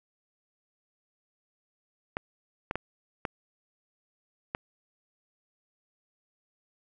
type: clicks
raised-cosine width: 0.5 ms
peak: -15 dBFS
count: 5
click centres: 2.169 / 2.711 / 2.756 / 3.252 / 4.549 s
effects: none